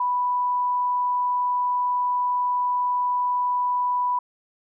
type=tone; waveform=sine; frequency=987.8 Hz; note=B5; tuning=in tune; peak=-20 dBFS; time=0-4.19 s; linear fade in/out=5 ms; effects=none